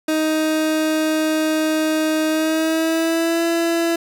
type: tone with pitch glide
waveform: 30% pulse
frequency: 312.7 to 335.1 Hz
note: D#4 to E4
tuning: +9 to +29 cents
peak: -14 dBFS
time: 0.08-3.96 s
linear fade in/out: 5 ms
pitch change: +120 cents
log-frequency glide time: 2.29-3.44 s
effects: none